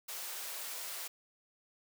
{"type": "high-pass noise", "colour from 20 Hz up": "white", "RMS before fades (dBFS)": -42, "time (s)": [0.08, 1.08], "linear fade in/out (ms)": 10, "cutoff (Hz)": 430, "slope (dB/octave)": 24, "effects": []}